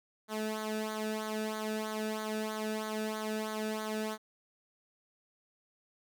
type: tone with flanger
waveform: sawtooth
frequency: 216.4 Hz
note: A3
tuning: 29 cents flat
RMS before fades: -36 dBFS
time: 0.28-4.18 s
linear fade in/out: 50 ms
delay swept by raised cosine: 0.37 to 0.98 ms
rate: 3.1 Hz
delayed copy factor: -0.75
effects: none